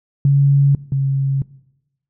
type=tone pair in turn; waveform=sine; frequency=140 / 136.49 Hz; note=C#3 / C#3; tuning=+18 / -26 cents; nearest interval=unison; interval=44 cents; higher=first; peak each=-9 / -14 dBFS; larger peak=first; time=0.25-0.75 / 0.92-1.42 s; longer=neither; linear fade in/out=2 ms; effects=noise-tail reverb RT60 0.9 s tail -20 dB re dry